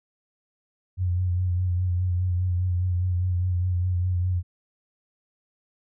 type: tone with vibrato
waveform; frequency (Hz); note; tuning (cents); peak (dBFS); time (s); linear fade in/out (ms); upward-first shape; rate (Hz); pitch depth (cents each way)
sine; 90.1; F#2; -45; -21; 0.97-4.43; 50; sine; 4.9; 38
effects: none